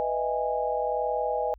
sine chord, E major seventh, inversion second, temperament just, 494.4 / 618.1 / 659.3 / 824.1 Hz, B4 / D#5 / E5 / G#5, +2 / -12 / 0 / -14 cents, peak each -30 / -30 / -34 / -29 dBFS, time 0-1.54 s, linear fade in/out 0 ms, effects added 50 Hz sine -50 dBFS peak until 1.58 s

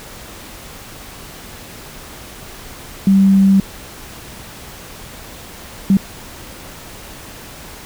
sine tone bursts at uneven times, 194.4 Hz, G3, 14 cents flat, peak -7 dBFS, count 2, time 3.07-3.6 / 5.9-5.97 s, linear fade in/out 2 ms, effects pink hiss -35 dBFS RMS until 7.85 s

